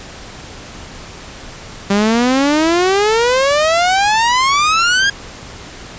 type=exponential sweep; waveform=sawtooth; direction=up; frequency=196 to 1643 Hz; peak=-7 dBFS; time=1.9-5.1 s; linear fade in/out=5 ms; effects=pink hiss -33 dBFS RMS until 5.98 s + resampled to 16000 Hz